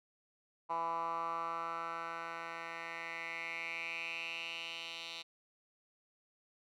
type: tone with band-pass filter sweep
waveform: 10% pulse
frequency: 166.6 Hz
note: E3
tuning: 19 cents sharp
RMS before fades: -41 dBFS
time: 0.69-5.23 s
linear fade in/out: 20 ms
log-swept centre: 980 to 3500 Hz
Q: 5.2
effects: none